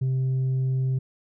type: tone with tanh clipping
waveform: sine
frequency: 130.81 Hz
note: C3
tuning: in tune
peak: -22 dBFS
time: 0.01-0.99 s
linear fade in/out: 10 ms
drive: 2 dB
effects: none